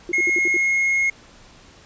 sine tone bursts, 349.2 Hz, F4, in tune, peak -24 dBFS, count 6, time 0.09-0.568 s, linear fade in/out 2 ms, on 28 ms, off 62 ms
triangle tone, 2158 Hz, C#7, 47 cents flat, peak -15 dBFS, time 0.13-1.1 s, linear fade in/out 5 ms
effects pink hiss -48 dBFS RMS until 1.85 s + resampled to 16000 Hz

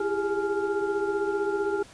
sine tone cluster, 335.8 / 400 / 415.5 / 842 / 1393 Hz, E4 / G4 / G#4 / G#5 / F6, +32 / +35 / +1 / +24 / -5 cents, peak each -34 / -26 / -33 / -35 / -35 dBFS, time 0-1.83 s, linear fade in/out 5 ms, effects pink hiss -50 dBFS RMS until 1.93 s + resampled to 22050 Hz

